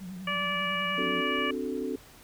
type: tone with vibrato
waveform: sine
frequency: 184.4 Hz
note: F#3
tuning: 6 cents flat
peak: -37 dBFS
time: 0-1.22 s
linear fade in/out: 20 ms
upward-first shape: triangle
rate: 10 Hz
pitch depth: 100 cents each way
type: harmonic tone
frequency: 580 Hz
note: D5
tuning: 22 cents flat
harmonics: 1 / 2 / 3 / 4 / 5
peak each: -38 / -32 / -35 / -33 / -34 dBFS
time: 0.27-1.51 s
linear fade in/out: 5 ms
type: chord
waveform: sine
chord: D dominant seventh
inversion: third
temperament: equal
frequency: 261.6 / 293.7 / 370 / 440 Hz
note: C4 / D4 / F#4 / A4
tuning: 0 / 0 / 0 / 0 cents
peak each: -34 / -36 / -36 / -35 dBFS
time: 0.98-1.96 s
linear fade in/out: 2 ms
effects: pink hiss -53 dBFS RMS until 2.23 s